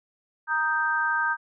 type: chord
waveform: sine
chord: Eb major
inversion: second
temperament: equal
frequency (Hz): 932.3 / 1244.5 / 1568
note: Bb5 / Eb6 / G6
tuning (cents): 0 / 0 / 0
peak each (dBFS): -28 / -29 / -24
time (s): 0.47-1.37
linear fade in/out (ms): 50
effects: none